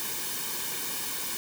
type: noise with comb filter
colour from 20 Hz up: white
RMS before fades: -33 dBFS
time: 0-1.37 s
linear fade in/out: 0 ms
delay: 1.5 ms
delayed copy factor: -0.65
effects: none